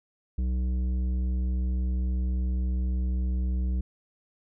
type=tone with tanh clipping; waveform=triangle; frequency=62.6 Hz; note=B1; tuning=24 cents sharp; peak=-26 dBFS; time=0.38-3.81 s; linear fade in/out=5 ms; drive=14 dB; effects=none